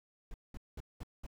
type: noise bursts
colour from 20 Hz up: brown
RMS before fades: -43 dBFS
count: 5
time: 0.31-1.265 s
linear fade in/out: 2 ms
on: 31 ms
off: 200 ms
effects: none